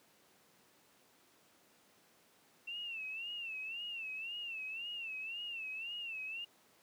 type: tone with vibrato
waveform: sine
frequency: 2702 Hz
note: E7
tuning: 42 cents sharp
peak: -40 dBFS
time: 2.67-6.45 s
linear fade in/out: 10 ms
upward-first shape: sine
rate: 1.9 Hz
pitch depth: 110 cents each way
effects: pink hiss -67 dBFS RMS until 6.82 s + high-pass 200 Hz 12 dB/octave